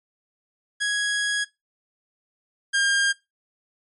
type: tone pair in turn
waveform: sawtooth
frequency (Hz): 1661.2 / 1609.3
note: G#6 / G6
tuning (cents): 0 / +45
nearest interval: minor second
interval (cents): 55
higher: first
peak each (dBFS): -18 / -15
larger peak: second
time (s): 0.8-1.45 / 2.73-3.13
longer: first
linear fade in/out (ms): 20
effects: noise-tail reverb RT60 0.2 s tail -20 dB re dry + MP3 48 kbps